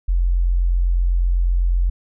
sine tone, 43.99 Hz, F1, 13 cents sharp, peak -14 dBFS, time 0.08-1.9 s, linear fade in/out 10 ms, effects none

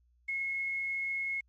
sine tone with quantisation, 2172 Hz, C#7, 36 cents flat, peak -31 dBFS, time 0.28-1.41 s, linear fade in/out 10 ms, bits 10, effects added 60 Hz sine -65 dBFS peak until 1.48 s + MP3 32 kbps

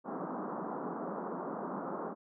pink band-pass noise, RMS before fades -39 dBFS, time 0.04-2.15 s, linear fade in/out 50 ms, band 180 to 1300 Hz, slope 48 dB/octave, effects none

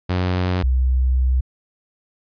sawtooth / sine tone pair in turn, 90.9 / 63.83 Hz, F#2 / C2, -30 / -42 cents, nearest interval tritone, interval 612 cents, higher first, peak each -14 dBFS, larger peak neither, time 0.09-0.63 / 0.63-1.41 s, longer second, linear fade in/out 10 ms, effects resampled to 11025 Hz

